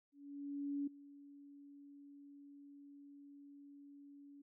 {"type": "tone with ADSR envelope", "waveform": "sine", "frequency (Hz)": 283.7, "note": "C#4", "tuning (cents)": 40, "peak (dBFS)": -36, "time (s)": [0.12, 4.42], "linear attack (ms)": 750, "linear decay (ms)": 8, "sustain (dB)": -19, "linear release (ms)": 8, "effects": []}